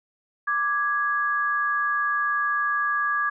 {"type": "tone pair together", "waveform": "sine", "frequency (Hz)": [1174.6, 1661.2], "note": ["D6", "G#6"], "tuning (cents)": [0, 0], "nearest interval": "tritone", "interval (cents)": 600, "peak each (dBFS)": -24, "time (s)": [0.47, 3.3], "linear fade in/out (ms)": 10, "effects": []}